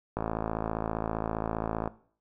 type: click train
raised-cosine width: 1 ms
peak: -16 dBFS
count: 95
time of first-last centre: 0.17-1.876 s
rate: 55.1 Hz
effects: noise-tail reverb RT60 0.5 s tail -18 dB re dry